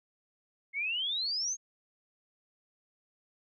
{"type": "exponential sweep", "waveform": "sine", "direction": "up", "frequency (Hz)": [2126, 6580], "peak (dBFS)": -30, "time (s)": [0.73, 1.57], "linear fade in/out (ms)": 50, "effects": []}